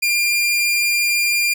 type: tone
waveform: sawtooth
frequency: 2398 Hz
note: D7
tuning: 36 cents sharp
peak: -12 dBFS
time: 0.02-1.54 s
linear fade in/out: 10 ms
effects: none